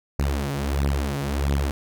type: beating tone pair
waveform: sawtooth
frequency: 69.3 / 70.8 Hz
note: C#2 / C#2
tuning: 0 / +37 cents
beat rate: 1.5 Hz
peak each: -21 dBFS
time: 0.19-1.71 s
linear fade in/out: 0 ms
effects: none